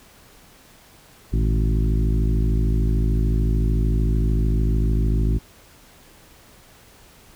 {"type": "harmonic tone with a mistuned harmonic", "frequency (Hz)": 53.4, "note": "G#1", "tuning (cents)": 49, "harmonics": [1, 2, 3, 4, 5, 6, 7], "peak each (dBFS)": [-18, -24, -28, -30, -32, -34, -35], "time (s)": [1.32, 5.39], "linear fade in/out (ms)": 20, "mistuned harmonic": 2, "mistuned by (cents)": 100, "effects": ["pink hiss -50 dBFS RMS until 7.35 s"]}